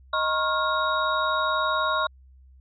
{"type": "tone cluster", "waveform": "sine", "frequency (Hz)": [626, 954, 1086, 1405, 3784], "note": ["D#5", "A#5", "C#6", "F6", "A#7"], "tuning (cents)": [10, 40, -36, 10, 25], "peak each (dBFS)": [-29, -34, -25, -27, -31], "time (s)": [0.13, 2.07], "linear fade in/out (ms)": 5, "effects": ["added 65 Hz sine -49 dBFS peak until 2.6 s"]}